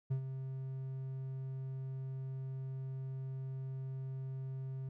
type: tone with ADSR envelope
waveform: triangle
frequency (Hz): 132.6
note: C3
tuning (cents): +23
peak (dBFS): -28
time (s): 0.1-4.89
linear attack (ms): 15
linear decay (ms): 91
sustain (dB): -9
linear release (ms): 4
effects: none